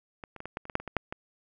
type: clicks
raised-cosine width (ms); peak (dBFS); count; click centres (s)
0.5; -25 / -29 / -25 / -22 / -18 / -30 / -23 / -10 / -27 / -22 / -10 / -20; 12; 0.238 / 0.363 / 0.404 / 0.456 / 0.571 / 0.654 / 0.698 / 0.754 / 0.8 / 0.877 / 0.967 / 1.125
effects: none